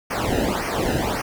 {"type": "noise with flanger", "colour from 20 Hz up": "brown", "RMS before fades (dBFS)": -23, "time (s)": [0.1, 1.22], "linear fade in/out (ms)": 10, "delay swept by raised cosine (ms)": [0.26, 0.91], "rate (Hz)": 1.8, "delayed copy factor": -1, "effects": []}